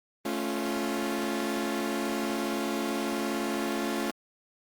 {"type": "chord", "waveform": "sawtooth", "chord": "A augmented", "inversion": "none", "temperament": "equal with one note detuned", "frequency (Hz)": [218.2, 277.2, 349.2], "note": ["A3", "C#4", "E#4"], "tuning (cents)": [-14, 0, 0], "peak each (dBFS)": -29, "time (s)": [0.25, 4.11], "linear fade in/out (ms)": 5, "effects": ["Opus 24 kbps"]}